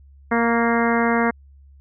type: harmonic tone with a mistuned harmonic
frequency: 233.2 Hz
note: A#3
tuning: 1 cent sharp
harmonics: 1 / 2 / 3 / 4 / 5 / 6 / 7 / 8 / 9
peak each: -20 / -23 / -25 / -26 / -27 / -28 / -28 / -29 / -30 dBFS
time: 0.31-1.31 s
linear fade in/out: 10 ms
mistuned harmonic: 5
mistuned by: -24 cents
effects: added 69 Hz sine -45 dBFS peak until 1.8 s